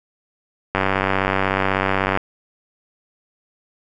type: click train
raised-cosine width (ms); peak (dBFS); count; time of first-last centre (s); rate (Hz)
0.5; -3; 138; 0.75-2.174; 96.2
effects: none